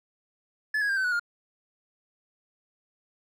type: tone with pitch steps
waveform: triangle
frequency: 1725 / 1657.6 / 1592.8 / 1530.6 / 1470.8 / 1413.3 Hz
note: A6 / G#6 / G6 / G6 / F#6 / F6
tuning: -35 / -4 / +27 / -42 / -11 / +20 cents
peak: -22 dBFS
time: 0.74-1.196 s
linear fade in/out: 5 ms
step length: 76 ms
effects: none